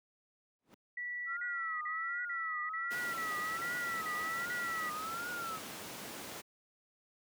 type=noise with exponential growth; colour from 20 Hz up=brown; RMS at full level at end=-46 dBFS; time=0.59-0.74 s; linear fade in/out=0 ms; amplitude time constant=31 ms
type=tone bursts; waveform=sine; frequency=1950 Hz; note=B6; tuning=23 cents flat; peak=-37 dBFS; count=9; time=0.97-4.898 s; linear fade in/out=5 ms; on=400 ms; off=41 ms
type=tone with vibrato; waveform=sine; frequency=1330 Hz; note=E6; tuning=15 cents sharp; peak=-38 dBFS; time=1.26-5.6 s; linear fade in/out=50 ms; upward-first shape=triangle; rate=1.3 Hz; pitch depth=160 cents each way
type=noise; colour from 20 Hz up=pink; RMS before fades=-44 dBFS; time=2.9-6.42 s; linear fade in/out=20 ms
effects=high-pass 200 Hz 12 dB/octave